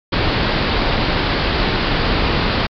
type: low-pass noise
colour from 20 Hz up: pink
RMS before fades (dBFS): -17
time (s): 0.12-2.67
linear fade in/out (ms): 10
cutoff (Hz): 4900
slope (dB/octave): 96
effects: MP3 96 kbps